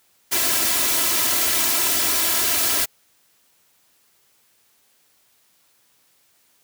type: noise with comb filter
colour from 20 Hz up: white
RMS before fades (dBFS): -20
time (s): 0.31-2.86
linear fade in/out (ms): 20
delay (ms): 3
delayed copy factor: +0.8
effects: white hiss -61 dBFS RMS until 6.63 s + high-pass 80 Hz 12 dB/octave